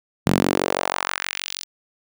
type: tone with high-pass filter sweep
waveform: sawtooth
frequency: 46.25 Hz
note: F#1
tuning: in tune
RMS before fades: -23 dBFS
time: 0.26-1.64 s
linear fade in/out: 10 ms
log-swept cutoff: 160 to 4800 Hz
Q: 1.7
effects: none